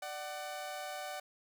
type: tone pair together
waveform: sawtooth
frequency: 593.5 / 750 Hz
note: D5 / F#5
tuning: +18 / +23 cents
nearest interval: major third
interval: 405 cents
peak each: -40 / -38 dBFS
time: 0.02-1.2 s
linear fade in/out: 5 ms
effects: none